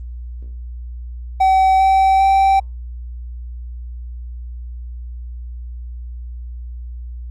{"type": "tone with pitch steps", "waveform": "triangle", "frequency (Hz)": [763, 770.1, 777.2], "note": ["G5", "G5", "G5"], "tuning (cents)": [-47, -31, -15], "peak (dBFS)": -8, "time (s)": [1.4, 2.6], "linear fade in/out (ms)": 10, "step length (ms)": 400, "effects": ["added 60 Hz sine -27 dBFS peak until 7.3 s", "Opus 32 kbps"]}